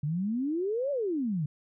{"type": "exponential two-way sweep", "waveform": "sine", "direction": "up then down", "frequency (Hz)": [140.4, 587, 140.4], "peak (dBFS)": -27, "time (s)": [0.03, 1.46], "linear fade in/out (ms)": 5, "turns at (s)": 0.91, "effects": []}